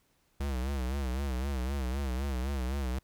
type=tone with vibrato; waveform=square; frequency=66.3 Hz; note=C2; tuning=23 cents sharp; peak=-31 dBFS; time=0.4-2.99 s; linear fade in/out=5 ms; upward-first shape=sine; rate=3.9 Hz; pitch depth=120 cents each way; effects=pink hiss -71 dBFS RMS until 3.03 s